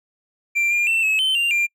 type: tone with pitch steps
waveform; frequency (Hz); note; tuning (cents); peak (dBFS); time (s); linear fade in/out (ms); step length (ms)
triangle; 2362 / 2403 / 2684 / 2579 / 3075 / 2783 / 2387; D7 / D7 / E7 / E7 / G7 / F7 / D7; +9 / +39 / +31 / -39 / -34 / -7 / +28; -15; 0.55-1.67; 20; 160
effects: noise-tail reverb RT60 0.1 s tail -26 dB re dry